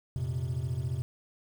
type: chord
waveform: triangle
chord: F suspended fourth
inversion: none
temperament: equal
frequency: 87.31 / 116.54 / 130.81 Hz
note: F2 / Bb2 / C3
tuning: 0 / 0 / 0 cents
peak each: -34 / -33 / -30 dBFS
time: 0.16-1.02 s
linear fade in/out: 0 ms
effects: tanh soft clip ceiling -19 dBFS + 9-bit